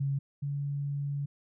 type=tone pair in turn; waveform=sine; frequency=138.7 / 142.11 Hz; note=C#3 / C#3; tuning=+1 / +43 cents; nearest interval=unison; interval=42 cents; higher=second; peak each=-27 / -30 dBFS; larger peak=first; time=0-0.19 / 0.42-1.26 s; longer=second; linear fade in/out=10 ms; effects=none